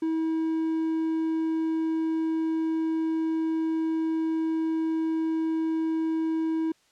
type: tone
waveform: triangle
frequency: 321.8 Hz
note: E4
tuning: 42 cents flat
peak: -22 dBFS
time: 0.02-6.72 s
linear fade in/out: 5 ms
effects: white hiss -64 dBFS RMS until 6.91 s + low-pass 7000 Hz 12 dB/octave